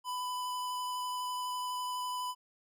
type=tone with vibrato; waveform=square; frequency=998 Hz; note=B5; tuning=18 cents sharp; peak=-35 dBFS; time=0.04-2.35 s; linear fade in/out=50 ms; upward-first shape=sine; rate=12 Hz; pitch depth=8 cents each way; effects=none

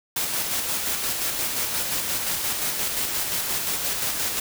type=noise with tremolo; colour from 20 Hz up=white; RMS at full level=-25 dBFS; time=0.16-4.4 s; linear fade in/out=5 ms; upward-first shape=square; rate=5.7 Hz; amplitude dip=30%; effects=none

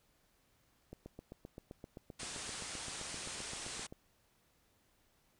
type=click train; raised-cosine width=2 ms; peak=-34 dBFS; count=24; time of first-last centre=0.93-3.925 s; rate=7.68 Hz
type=low-pass noise; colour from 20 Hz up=white; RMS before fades=-45 dBFS; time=2.19-3.87 s; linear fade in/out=10 ms; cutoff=9600 Hz; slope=96 dB/octave
effects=pink hiss -73 dBFS RMS until 5.39 s

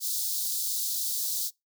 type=high-pass noise; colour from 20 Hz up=white; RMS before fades=-30 dBFS; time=0-1.51 s; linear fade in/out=50 ms; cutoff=3800 Hz; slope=48 dB/octave; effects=noise-tail reverb RT60 0.2 s tail -25 dB re dry

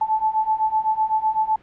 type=beating tone pair; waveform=sine; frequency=867 / 874.9 Hz; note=A5 / A5; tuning=-26 / -10 cents; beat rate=7.9 Hz; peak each=-22 / -20 dBFS; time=0.01-1.56 s; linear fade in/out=5 ms; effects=pink hiss -51 dBFS RMS until 1.62 s + low-pass 2000 Hz 12 dB/octave

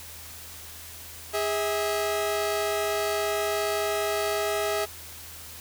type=tone pair together; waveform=sawtooth; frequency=411 / 646.1 Hz; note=G#4 / E5; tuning=-18 / -35 cents; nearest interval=minor sixth; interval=783 cents; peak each=-24 dBFS; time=1.33-4.86 s; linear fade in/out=20 ms; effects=added 81 Hz sine -49 dBFS peak until 5.6 s + white hiss -43 dBFS RMS until 5.6 s

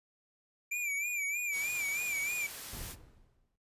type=tone with vibrato; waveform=square; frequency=2349 Hz; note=D7; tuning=in tune; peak=-33 dBFS; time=0.71-2.47 s; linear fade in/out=10 ms; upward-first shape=sine; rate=3.2 Hz; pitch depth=80 cents each way
type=noise; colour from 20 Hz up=white; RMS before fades=-44 dBFS; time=1.51-2.96 s; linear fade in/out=50 ms
type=noise with exponential decay; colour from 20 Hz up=brown; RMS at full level=-40 dBFS; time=2.73-3.56 s; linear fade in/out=5 ms; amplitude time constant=180 ms
effects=noise-tail reverb RT60 0.3 s tail -18 dB re dry + resampled to 32000 Hz

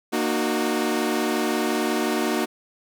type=chord; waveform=sawtooth; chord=D# minor; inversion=second; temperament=equal with one note detuned; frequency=233.1 / 304.4 / 370 Hz; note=A#3 / D#4 / F#4; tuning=0 / -38 / 0 cents; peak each=-22 dBFS; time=0.12-2.46 s; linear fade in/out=20 ms; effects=none

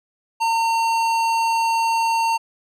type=tone with tanh clipping; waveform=sine; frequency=911 Hz; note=A#5; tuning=40 cents flat; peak=-19 dBFS; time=0.4-2.38 s; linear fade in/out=20 ms; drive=17 dB; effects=none

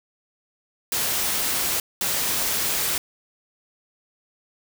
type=noise bursts at uneven times; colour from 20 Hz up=white; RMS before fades=-24 dBFS; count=2; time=0.92-1.8 / 2.01-2.98 s; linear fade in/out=2 ms; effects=none

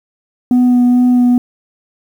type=tone with vibrato; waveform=sine; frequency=246.9 Hz; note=B3; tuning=in tune; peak=-4 dBFS; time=0.51-1.38 s; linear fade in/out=2 ms; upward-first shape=sine; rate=2.3 Hz; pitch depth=12 cents each way; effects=tanh soft clip ceiling -6 dBFS + 7-bit

